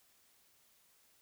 silence, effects white hiss -69 dBFS RMS until 1.21 s

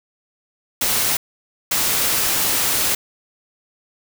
white noise bursts at uneven times, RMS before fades -19 dBFS, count 2, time 0.81-1.17 / 1.71-2.95 s, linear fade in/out 5 ms, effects none

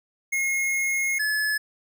square tone pair in turn, 2157 / 1715 Hz, C#7 / A6, -48 / -45 cents, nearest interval major third, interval 397 cents, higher first, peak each -23 dBFS, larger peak neither, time 0.32-1.19 / 1.19-1.58 s, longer first, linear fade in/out 10 ms, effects none

